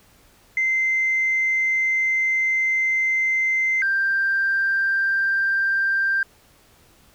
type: tone pair in turn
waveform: sine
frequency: 2076 / 1580.1 Hz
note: C7 / G6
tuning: -14 / +13 cents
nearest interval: perfect fourth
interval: 473 cents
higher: first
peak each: -17 dBFS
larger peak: neither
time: 0.57-3.82 / 3.82-6.23 s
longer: first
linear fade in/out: 2 ms
effects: tanh soft clip ceiling -13 dBFS + pink hiss -55 dBFS RMS until 7.14 s